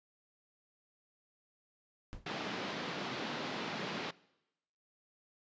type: noise with exponential decay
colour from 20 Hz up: brown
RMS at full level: -41 dBFS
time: 2.13-2.32 s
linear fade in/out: 0 ms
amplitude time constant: 40 ms
type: band-pass noise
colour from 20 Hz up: pink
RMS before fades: -40 dBFS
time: 2.26-4.11 s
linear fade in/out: 5 ms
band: 160 to 4500 Hz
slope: 24 dB/octave
effects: noise-tail reverb RT60 0.9 s tail -22 dB re dry + resampled to 16000 Hz